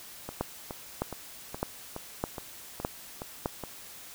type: two click trains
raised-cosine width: 1 ms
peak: -14 / -22 dBFS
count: 6 / 9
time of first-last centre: 0.41-3.459 / 0.29-3.637 s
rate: 1.64 / 2.39 Hz
effects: white hiss -47 dBFS RMS until 4.14 s